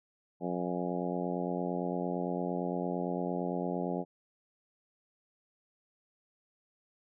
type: harmonic tone with a mistuned harmonic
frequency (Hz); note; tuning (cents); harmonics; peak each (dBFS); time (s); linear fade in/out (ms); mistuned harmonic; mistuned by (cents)
88.8; F2; +29; 2 / 3 / 4 / 5 / 6 / 7 / 8 / 9; -36 / -38 / -39 / -40 / -41 / -41 / -42 / -43; 0.4-4.05; 50; 9; +56
effects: none